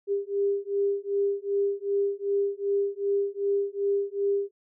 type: beating tone pair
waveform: sine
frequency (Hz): 399.1 / 401.7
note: G4 / G4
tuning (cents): +31 / +42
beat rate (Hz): 2.6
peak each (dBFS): -27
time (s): 0.07-4.51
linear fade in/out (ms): 50
effects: none